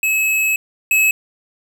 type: tone pair in turn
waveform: square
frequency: 2580 / 2580 Hz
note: E7 / E7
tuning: -38 / -38 cents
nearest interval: unison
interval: 0 cents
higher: neither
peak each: -15 / -12 dBFS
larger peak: second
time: 0.03-0.56 / 0.91-1.11 s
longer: first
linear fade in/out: 2 ms
effects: none